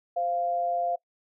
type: tone pair together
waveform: sine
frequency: 520.7 / 695 Hz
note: C5 / F5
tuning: -8 / -9 cents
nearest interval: perfect fourth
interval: 499 cents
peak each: -34 / -25 dBFS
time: 0.16-0.96 s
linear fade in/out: 10 ms
effects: noise-tail reverb RT60 0.1 s tail -22 dB re dry